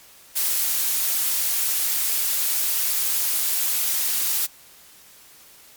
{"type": "noise", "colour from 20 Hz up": "blue", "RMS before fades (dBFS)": -22, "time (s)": [0.35, 4.47], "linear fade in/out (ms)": 20, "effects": ["white hiss -49 dBFS RMS until 5.76 s", "MP3 96 kbps"]}